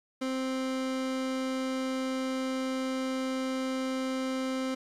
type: tone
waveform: 30% pulse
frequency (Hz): 261.6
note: C4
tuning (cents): 0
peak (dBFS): -27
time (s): 0.21-4.75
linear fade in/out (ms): 10
effects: low-pass 8000 Hz 12 dB/octave + 10-bit